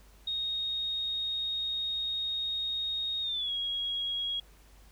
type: tone with pitch glide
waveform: sine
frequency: 3729 to 3303 Hz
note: A#7 to G#7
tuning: 0 to -10 cents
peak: -30 dBFS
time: 0.27-4.4 s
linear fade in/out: 5 ms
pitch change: -210 cents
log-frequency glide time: 3.22-3.52 s
effects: added 50 Hz sine -55 dBFS peak until 4.91 s + pink hiss -61 dBFS RMS until 4.91 s